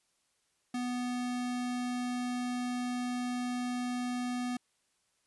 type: tone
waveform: square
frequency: 246.9 Hz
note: B3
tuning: in tune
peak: -33 dBFS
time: 0.74-4.57 s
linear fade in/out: 5 ms
effects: white hiss -75 dBFS RMS until 5.26 s + resampled to 24000 Hz